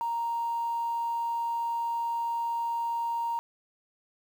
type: tone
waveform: triangle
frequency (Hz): 932.3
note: A#5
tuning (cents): 0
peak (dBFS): -24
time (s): 0.01-3.39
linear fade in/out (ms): 0
effects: tanh soft clip ceiling -25 dBFS + 9-bit